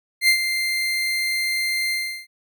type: tone with ADSR envelope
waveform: 30% pulse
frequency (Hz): 2092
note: C7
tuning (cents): -1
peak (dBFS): -9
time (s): 0.21-2.27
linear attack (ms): 74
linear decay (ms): 86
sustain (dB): -9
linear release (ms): 350
effects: none